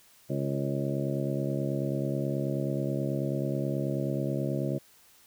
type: harmonic tone with a mistuned harmonic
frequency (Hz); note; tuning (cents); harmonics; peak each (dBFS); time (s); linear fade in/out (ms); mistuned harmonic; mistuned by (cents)
69.3; C#2; 0; 2 / 3 / 4 / 5 / 6 / 7 / 8 / 9; -31 / -35 / -36 / -35 / -44 / -43 / -37 / -39; 0.29-4.79; 20; 7; -31
effects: white hiss -59 dBFS RMS until 5.26 s